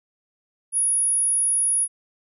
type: tone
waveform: sine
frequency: 10370 Hz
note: E9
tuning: 29 cents flat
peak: -18 dBFS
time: 0.72-1.88 s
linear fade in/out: 50 ms
effects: none